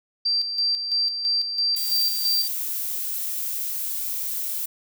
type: tone with tremolo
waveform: sine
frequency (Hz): 4699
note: D8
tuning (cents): 0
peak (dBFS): -19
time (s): 0.25-2.48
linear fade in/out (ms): 10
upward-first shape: square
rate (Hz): 3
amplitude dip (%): 55
type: noise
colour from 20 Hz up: violet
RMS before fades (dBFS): -28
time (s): 1.76-4.66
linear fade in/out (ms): 5
effects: none